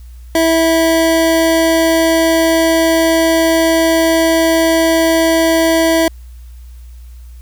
square tone pair together, 327.1 / 654.2 Hz, E4 / E5, -13 / -13 cents, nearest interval octave, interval 1200 cents, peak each -13 dBFS, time 0.35-6.08 s, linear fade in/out 2 ms, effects added 60 Hz sine -31 dBFS peak until 7.41 s + white hiss -52 dBFS RMS until 7.41 s

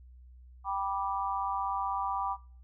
sine chord, G major, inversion none, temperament just, 784 / 980 / 1176 Hz, G5 / B5 / D6, 0 / -14 / +2 cents, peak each -34 / -35 / -35 dBFS, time 0.64-2.37 s, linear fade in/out 50 ms, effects noise-tail reverb RT60 0.4 s tail -17 dB re dry + added 62 Hz sine -50 dBFS peak until 2.63 s

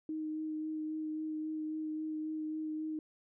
sine tone with vibrato, 311.1 Hz, D#4, in tune, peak -35 dBFS, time 0.09-2.99 s, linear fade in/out 2 ms, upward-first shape sine, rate 3.7 Hz, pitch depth 12 cents each way, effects none

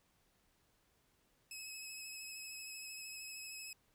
15% pulse tone with vibrato, 2571 Hz, E7, 44 cents flat, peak -39 dBFS, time 1.51-3.73 s, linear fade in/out 2 ms, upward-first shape triangle, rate 13 Hz, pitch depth 26 cents each way, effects pink hiss -75 dBFS RMS until 3.94 s

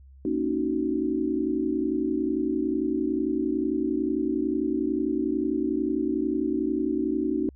sine chord, D# minor seventh, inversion second, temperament just, 233.3 / 280 / 311.1 / 373.4 Hz, A#3 / C#4 / D#4 / F#4, +2 / +18 / 0 / +16 cents, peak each -32 / -28 / -27 / -30 dBFS, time 0.25-7.49 s, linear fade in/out 2 ms, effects added 67 Hz sine -47 dBFS peak until 7.55 s

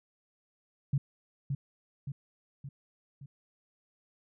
sine tone with echo, 138.59 Hz, C#3, in tune, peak -24 dBFS, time 0.93-0.98 s, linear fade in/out 5 ms, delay 570 ms, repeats 4, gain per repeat -5 dB, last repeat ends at 3.26 s, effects none

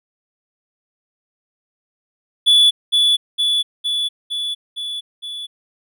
triangle tone with echo, 3440 Hz, A7, 40 cents flat, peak -7 dBFS, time 2.46-2.71 s, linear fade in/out 20 ms, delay 460 ms, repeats 6, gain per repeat -3 dB, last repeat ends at 5.47 s, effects none

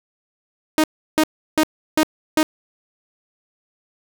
sawtooth tone bursts, 311.1 Hz, D#4, in tune, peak -9 dBFS, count 5, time 0.78-2.43 s, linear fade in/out 0 ms, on 58 ms, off 340 ms, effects none

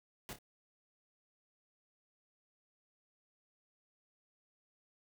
pink noise with echo, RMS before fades -45 dBFS, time 0.29-0.33 s, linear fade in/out 0 ms, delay 28 ms, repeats 2, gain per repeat -9 dB, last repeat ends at 0.386 s, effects none

